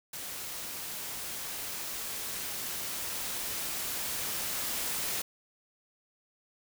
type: noise with level ramp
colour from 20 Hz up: white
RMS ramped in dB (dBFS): -40 to -33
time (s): 0.13-5.22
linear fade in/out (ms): 5
effects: none